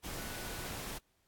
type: tone in noise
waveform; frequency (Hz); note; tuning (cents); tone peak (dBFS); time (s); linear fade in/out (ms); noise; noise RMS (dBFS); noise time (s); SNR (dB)
sine; 1479; F#6; -1; -51; 0.17-0.67; 20; pink; -42; 0.03-0.99; -12
effects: pink hiss -75 dBFS RMS until 1.27 s + AAC 64 kbps